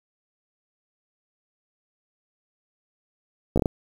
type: slowing click train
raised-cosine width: 2 ms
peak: -8 dBFS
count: 5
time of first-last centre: 3.56-3.658 s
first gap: 15 ms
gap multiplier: 1.34
effects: 7-bit